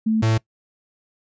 sine / 45% pulse tone pair in turn, 220 / 111.28 Hz, A3 / A2, 0 / +20 cents, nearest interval octave, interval 1180 cents, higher first, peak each -16 dBFS, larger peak neither, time 0.06-0.22 / 0.22-0.38 s, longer neither, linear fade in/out 10 ms, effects noise-tail reverb RT60 0.1 s tail -22 dB re dry + resampled to 16000 Hz

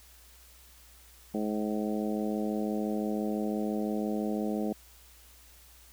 harmonic tone with a mistuned harmonic, 105.9 Hz, G#2, 34 cents sharp, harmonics 2 / 3 / 4 / 5 / 6 / 7, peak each -31 / -35 / -37 / -39 / -41 / -42 dBFS, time 1.34-4.73 s, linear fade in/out 5 ms, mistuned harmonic 7, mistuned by +38 cents, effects added 60 Hz sine -57 dBFS peak until 5.92 s + white hiss -57 dBFS RMS until 5.92 s

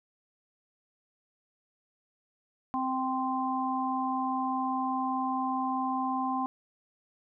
harmonic tone, 260.7 Hz, C4, 6 cents flat, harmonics 1 / 3 / 4, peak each -32 / -32 / -32 dBFS, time 2.74-6.46 s, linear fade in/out 0 ms, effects none

